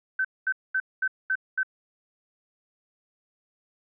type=tone bursts; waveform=sine; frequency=1534 Hz; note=G6; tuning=38 cents flat; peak=-22 dBFS; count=6; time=0.19-1.632 s; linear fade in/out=5 ms; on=57 ms; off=220 ms; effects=none